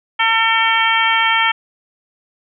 harmonic tone, 451.1 Hz, A4, 43 cents sharp, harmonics 2 / 3 / 4 / 5 / 6 / 7, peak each -18 / -19 / -19 / -18 / -24 / -20 dBFS, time 0.19-1.52 s, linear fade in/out 10 ms, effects none

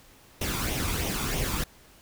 pink noise with flanger, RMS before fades -29 dBFS, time 0.41-1.64 s, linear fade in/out 5 ms, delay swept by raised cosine 0.32 to 0.88 ms, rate 3.1 Hz, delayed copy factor +0.55, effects pink hiss -55 dBFS RMS until 2.01 s

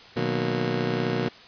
20% pulse chord, B major seventh, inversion none, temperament just, 123.47 / 154.34 / 185.21 / 231.5 Hz, B2 / D#3 / F#3 / A#3, 0 / -14 / +2 / -12 cents, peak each -24 / -26 / -26 / -26 dBFS, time 0.16-1.29 s, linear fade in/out 10 ms, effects white hiss -47 dBFS RMS until 1.47 s + resampled to 11025 Hz

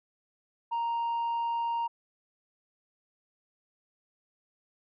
sine tone, 932.3 Hz, A#5, in tune, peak -25 dBFS, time 0.71-1.88 s, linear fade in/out 20 ms, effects tanh soft clip ceiling -27 dBFS

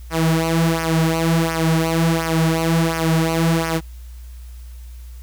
sawtooth tone with flanger, 163.4 Hz, E3, 15 cents flat, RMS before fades -18 dBFS, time 0.1-3.81 s, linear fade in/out 50 ms, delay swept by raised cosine 0.25 to 5.55 ms, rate 1.4 Hz, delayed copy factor -0.75, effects added 60 Hz sine -33 dBFS peak until 5.22 s + white hiss -52 dBFS RMS until 5.22 s

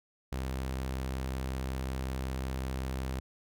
sawtooth tone, 65.41 Hz, C2, in tune, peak -29 dBFS, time 0.32-3.2 s, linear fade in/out 5 ms, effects none

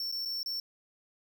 square tone with dropouts, 5430 Hz, F8, 50 cents flat, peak -33 dBFS, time 0-0.6 s, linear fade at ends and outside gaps 2 ms, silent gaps 0.116-0.123 / 0.251-0.256 / 0.431-0.46 s, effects none

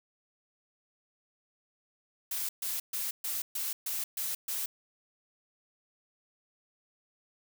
blue noise bursts, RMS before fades -34 dBFS, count 8, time 2.31-4.66 s, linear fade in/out 5 ms, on 180 ms, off 130 ms, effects none

